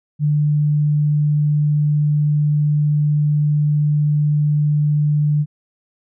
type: tone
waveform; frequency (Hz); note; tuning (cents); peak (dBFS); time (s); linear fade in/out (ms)
sine; 148.7; D3; +22; -13; 0.19-5.46; 50
effects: none